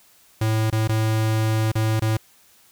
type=tone with dropouts; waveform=square; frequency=110 Hz; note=A2; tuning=in tune; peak=-19 dBFS; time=0.41-2.17 s; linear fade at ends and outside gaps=5 ms; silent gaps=0.702-0.725 / 0.876-0.891 / 1.718-1.753 / 1.997-2.019 s; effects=white hiss -55 dBFS RMS until 2.71 s